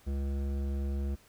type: tone with hard clipping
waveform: triangle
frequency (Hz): 69.3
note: C#2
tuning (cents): 0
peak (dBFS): -32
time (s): 0.06-1.16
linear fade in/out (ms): 20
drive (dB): 17
effects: pink hiss -61 dBFS RMS until 1.28 s